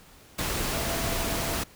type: tone in noise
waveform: sine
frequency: 670 Hz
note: E5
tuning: 28 cents sharp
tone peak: -37 dBFS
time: 0.72-1.6 s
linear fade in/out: 10 ms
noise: pink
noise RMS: -29 dBFS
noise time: 0.38-1.64 s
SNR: -11 dB
effects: pink hiss -53 dBFS RMS until 1.75 s